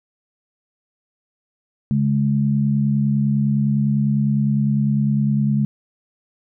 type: tone pair together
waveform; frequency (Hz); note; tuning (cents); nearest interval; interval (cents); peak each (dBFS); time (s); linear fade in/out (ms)
sine; 140.2 / 210.1; C#3 / G#3; +20 / +20; perfect fifth; 700; -18; 1.91-5.65; 0
effects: none